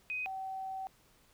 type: tone pair in turn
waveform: sine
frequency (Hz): 2507 / 765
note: D#7 / G5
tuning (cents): +12 / -42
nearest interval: octave + major sixth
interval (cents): 2054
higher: first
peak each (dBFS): -34 / -37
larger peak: first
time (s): 0.1-0.26 / 0.26-0.87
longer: second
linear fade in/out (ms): 0
effects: pink hiss -66 dBFS RMS until 1.33 s